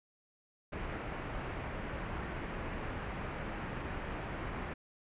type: low-pass noise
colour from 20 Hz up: pink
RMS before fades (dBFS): -40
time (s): 0.72-4.74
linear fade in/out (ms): 10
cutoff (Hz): 2400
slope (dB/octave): 24
effects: resampled to 8000 Hz